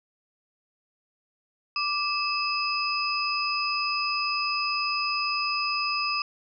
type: tone cluster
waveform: sine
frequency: 1172 / 2611 / 5000 Hz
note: D6 / E7 / D#8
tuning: -4 / -17 / +8 cents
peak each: -29 dBFS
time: 1.76-6.22 s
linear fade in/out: 2 ms
effects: none